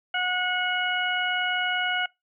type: harmonic tone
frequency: 729 Hz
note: F#5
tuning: 26 cents flat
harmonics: 1 / 2 / 3 / 4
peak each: -30 / -27 / -31 / -30 dBFS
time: 0.14-2.06 s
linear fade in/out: 5 ms
effects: noise-tail reverb RT60 0.2 s tail -24 dB re dry